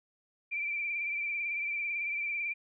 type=tone with vibrato; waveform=sine; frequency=2349 Hz; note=D7; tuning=in tune; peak=-31 dBFS; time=0.51-2.54 s; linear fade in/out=20 ms; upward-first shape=sine; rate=18 Hz; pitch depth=40 cents each way; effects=none